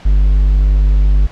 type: tone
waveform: triangle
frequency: 49.59 Hz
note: G1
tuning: 21 cents sharp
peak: -5 dBFS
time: 0.05-1.27 s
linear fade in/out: 10 ms
effects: pink hiss -38 dBFS RMS until 1.31 s + low-pass 4000 Hz 12 dB/octave